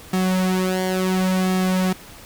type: tone with flanger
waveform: sawtooth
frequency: 185.9 Hz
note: F#3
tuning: 8 cents sharp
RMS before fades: -20 dBFS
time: 0.13-1.93 s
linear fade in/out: 5 ms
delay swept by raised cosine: 2 to 4.6 ms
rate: 0.71 Hz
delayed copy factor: -0.75
effects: pink hiss -42 dBFS RMS until 2.25 s